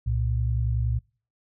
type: tone pair together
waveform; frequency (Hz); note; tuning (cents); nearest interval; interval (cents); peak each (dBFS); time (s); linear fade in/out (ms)
sine; 65.41 / 116.18; C2 / A#2; 0 / -5; minor seventh; 995; -25; 0.06-0.99; 10
effects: noise-tail reverb RT60 0.4 s tail -25 dB re dry